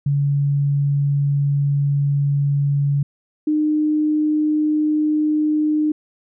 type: tone pair in turn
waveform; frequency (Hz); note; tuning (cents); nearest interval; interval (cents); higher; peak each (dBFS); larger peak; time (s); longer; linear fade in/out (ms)
sine; 141.9 / 304.6; C#3 / D#4; +41 / -37; octave + minor second; 1322; second; -15; neither; 0.06-3.03 / 3.47-5.92; first; 5
effects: none